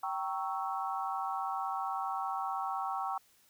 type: chord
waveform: sine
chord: G diminished seventh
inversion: none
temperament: equal with one note detuned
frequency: 776.8 / 932.3 / 1108.7 / 1318.5 Hz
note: G5 / Bb5 / Db6 / Fb6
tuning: -16 / 0 / 0 / 0 cents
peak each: -36 / -40 / -38 / -40 dBFS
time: 0.03-3.18 s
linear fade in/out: 5 ms
effects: white hiss -66 dBFS RMS until 3.49 s